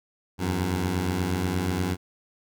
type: beating tone pair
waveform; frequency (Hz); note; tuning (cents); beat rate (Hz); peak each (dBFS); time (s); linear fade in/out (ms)
15% pulse; 83.7 / 92.1; E2 / F#2; +27 / -7; 8.4; -25 / -19; 0.38-1.97; 50
effects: none